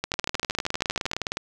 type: two click trains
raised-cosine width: 0.2 ms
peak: -9 / -9 dBFS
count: 15 / 25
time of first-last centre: 0.04-1.134 / 0.14-1.371 s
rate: 12.8 / 19.5 Hz
effects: none